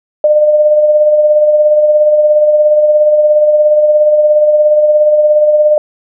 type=tone with tremolo; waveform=sine; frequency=603 Hz; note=D5; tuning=46 cents sharp; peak=-3 dBFS; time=0.24-5.78 s; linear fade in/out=2 ms; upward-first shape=sine; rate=17 Hz; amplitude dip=40%; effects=none